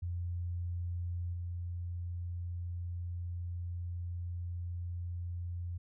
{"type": "tone with level steps", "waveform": "sine", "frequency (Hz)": 87.31, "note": "F2", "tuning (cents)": 0, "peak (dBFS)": [-34, -36], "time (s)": [0.02, 5.78], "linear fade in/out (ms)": 10, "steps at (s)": 1.33, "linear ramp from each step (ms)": 10, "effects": []}